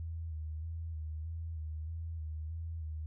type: tone with vibrato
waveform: sine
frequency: 80 Hz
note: D#2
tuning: 49 cents sharp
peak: -37 dBFS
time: 0-3.06 s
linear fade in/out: 0 ms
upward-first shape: square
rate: 1.6 Hz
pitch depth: 43 cents each way
effects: none